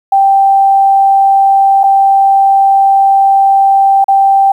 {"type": "tone with dropouts", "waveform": "sine", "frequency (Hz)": 784, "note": "G5", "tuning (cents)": 0, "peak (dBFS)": -4, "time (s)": [0.12, 4.52], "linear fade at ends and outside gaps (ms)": 5, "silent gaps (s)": [[1.834, 1.838], [4.043, 4.082]], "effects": ["7-bit"]}